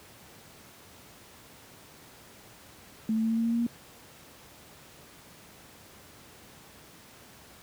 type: tone with pitch steps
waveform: sine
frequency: 220 / 222.2 / 224.4 / 226.6 / 228.8 / 231.1 / 233.4 / 235.7 Hz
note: A3 / A3 / A3 / A#3 / A#3 / A#3 / A#3 / A#3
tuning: 0 / +17 / +34 / -49 / -32 / -15 / +2 / +19 cents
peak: -24 dBFS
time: 3.09-3.666 s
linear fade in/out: 2 ms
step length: 72 ms
effects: pink hiss -52 dBFS RMS until 7.62 s + high-pass 80 Hz 12 dB/octave